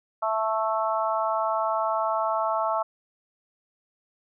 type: harmonic tone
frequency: 220 Hz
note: A3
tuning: in tune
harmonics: 3 / 4 / 5 / 6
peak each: -27 / -28 / -29 / -30 dBFS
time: 0.22-2.83 s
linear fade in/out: 10 ms
effects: none